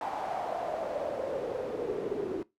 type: noise with band-pass filter sweep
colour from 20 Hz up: pink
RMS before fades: -34 dBFS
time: 0.01-2.43 s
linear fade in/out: 2 ms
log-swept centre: 820 to 370 Hz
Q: 6.1
effects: noise-tail reverb RT60 0.2 s tail -20 dB re dry